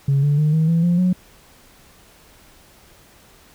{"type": "tone with pitch steps", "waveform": "sine", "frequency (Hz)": [138.59, 145.06, 151.83, 158.92, 166.34, 174.11, 182.24], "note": ["C#3", "D3", "D#3", "D#3", "E3", "F3", "F#3"], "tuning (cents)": [0, -21, -42, 37, 16, -5, -26], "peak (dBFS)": -12, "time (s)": [0.08, 1.13], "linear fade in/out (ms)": 5, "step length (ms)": 150, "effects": ["tanh soft clip ceiling -11 dBFS", "pink hiss -50 dBFS RMS until 3.54 s"]}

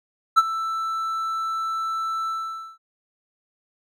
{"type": "tone with ADSR envelope", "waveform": "triangle", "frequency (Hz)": 1325, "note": "E6", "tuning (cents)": 9, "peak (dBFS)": -7, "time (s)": [0.36, 2.78], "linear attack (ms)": 22, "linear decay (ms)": 35, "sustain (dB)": -15, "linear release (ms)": 500, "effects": []}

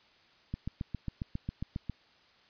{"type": "click train", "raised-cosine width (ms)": 5, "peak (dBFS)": -22, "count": 11, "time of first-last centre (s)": [0.54, 1.897], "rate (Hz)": 7.37, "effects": ["white hiss -63 dBFS RMS until 2.49 s", "resampled to 11025 Hz"]}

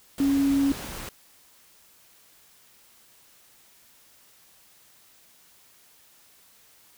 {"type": "tone in noise", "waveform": "sine", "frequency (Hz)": 277.2, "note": "C#4", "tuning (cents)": 0, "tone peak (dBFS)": -19, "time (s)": [0.2, 0.72], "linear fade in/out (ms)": 2, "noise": "pink", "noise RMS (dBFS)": -37, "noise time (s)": [0.18, 1.09], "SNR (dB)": 15, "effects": ["white hiss -57 dBFS RMS until 6.97 s"]}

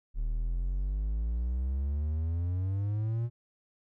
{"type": "exponential sweep", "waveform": "triangle", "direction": "up", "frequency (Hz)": [36.71, 120], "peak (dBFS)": -26, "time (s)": [0.14, 3.3], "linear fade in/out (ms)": 50, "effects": []}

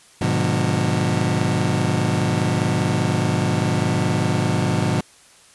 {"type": "chord", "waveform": "30% pulse", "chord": "G# diminished seventh", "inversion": "none", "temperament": "just", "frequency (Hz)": [103.83, 124.59, 149.51, 179.41], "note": ["G#2", "B2", "D3", "F3"], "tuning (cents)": [0, 16, 31, 47], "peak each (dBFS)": -21, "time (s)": [0.21, 5.01], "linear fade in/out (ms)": 5, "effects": ["white hiss -50 dBFS RMS until 5.54 s", "resampled to 24000 Hz"]}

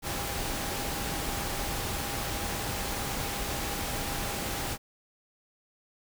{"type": "tone in noise", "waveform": "sine", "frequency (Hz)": 805, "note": "G5", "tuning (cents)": 46, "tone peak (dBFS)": -42, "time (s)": [0.02, 4.78], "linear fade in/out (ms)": 50, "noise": "pink", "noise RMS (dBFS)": -33, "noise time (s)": [0.02, 4.78], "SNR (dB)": -12, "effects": []}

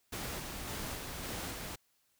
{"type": "noise with tremolo", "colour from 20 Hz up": "pink", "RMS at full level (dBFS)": -40, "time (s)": [0.12, 1.76], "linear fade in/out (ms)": 10, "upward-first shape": "square", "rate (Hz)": 1.8, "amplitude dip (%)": 25, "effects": ["white hiss -74 dBFS RMS until 2.19 s"]}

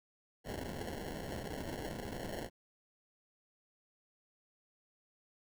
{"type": "noise with sample-and-hold", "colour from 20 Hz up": "blue", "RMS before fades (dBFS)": -42, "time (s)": [0.44, 2.5], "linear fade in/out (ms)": 50, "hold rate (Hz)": 1225, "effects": []}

